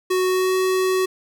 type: tone with pitch glide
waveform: square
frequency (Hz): 370 to 374.1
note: F#4 to F#4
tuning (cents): 0 to +19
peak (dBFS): -18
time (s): 0.1-1.06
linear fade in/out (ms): 10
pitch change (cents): +19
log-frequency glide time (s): 0.26-0.55
effects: none